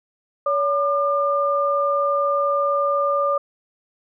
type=tone pair together; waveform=sine; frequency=567 / 1201.4 Hz; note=C#5 / D6; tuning=+39 / +39 cents; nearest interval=octave + minor second; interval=1300 cents; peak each=-20 dBFS; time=0.46-3.38 s; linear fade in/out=5 ms; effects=none